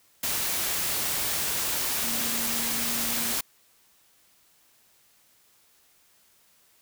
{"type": "tone in noise", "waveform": "sine", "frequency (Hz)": 232.1, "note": "A#3", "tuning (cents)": -7, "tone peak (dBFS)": -37, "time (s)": [2.04, 3.33], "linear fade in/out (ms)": 5, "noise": "white", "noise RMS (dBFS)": -28, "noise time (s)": [0.23, 3.41], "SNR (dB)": -12, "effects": ["white hiss -62 dBFS RMS until 6.81 s"]}